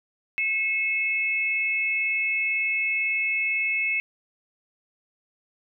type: tone pair together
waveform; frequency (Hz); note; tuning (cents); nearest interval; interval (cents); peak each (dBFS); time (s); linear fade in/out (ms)
sine; 2178 / 2600; C#7 / E7; -31 / -24; minor third; 307; -25; 0.38-4; 0
effects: none